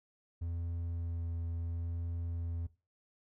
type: tone with vibrato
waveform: triangle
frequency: 84.5 Hz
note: E2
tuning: 43 cents sharp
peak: -33 dBFS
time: 0.41-2.67 s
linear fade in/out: 10 ms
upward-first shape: sine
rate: 0.73 Hz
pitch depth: 10 cents each way
effects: noise-tail reverb RT60 0.3 s tail -18 dB re dry